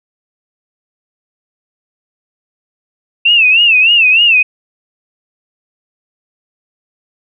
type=tone with vibrato; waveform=sine; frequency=2673 Hz; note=E7; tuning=23 cents sharp; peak=-5 dBFS; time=3.25-4.43 s; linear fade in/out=10 ms; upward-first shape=sine; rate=3.3 Hz; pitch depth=130 cents each way; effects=none